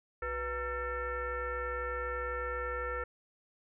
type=tone with frequency modulation; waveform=sine; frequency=923 Hz; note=A#5; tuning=17 cents flat; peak=-33 dBFS; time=0.22-3.04 s; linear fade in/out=5 ms; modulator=431 Hz; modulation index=2.1; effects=none